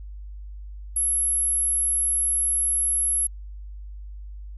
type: tone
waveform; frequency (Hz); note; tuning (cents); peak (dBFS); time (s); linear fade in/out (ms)
sine; 11175; F9; 0; -20; 0.96-3.27; 5
effects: added 50 Hz sine -35 dBFS peak until 4.57 s